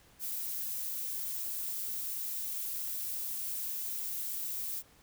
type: noise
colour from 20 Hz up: violet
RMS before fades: -37 dBFS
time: 0.19-4.83 s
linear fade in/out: 50 ms
effects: pink hiss -62 dBFS RMS until 5.02 s